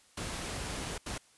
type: noise bursts at uneven times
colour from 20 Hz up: pink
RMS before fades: -38 dBFS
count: 2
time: 0.17-0.98 / 1.06-1.18 s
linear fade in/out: 5 ms
effects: white hiss -63 dBFS RMS until 1.37 s + resampled to 24000 Hz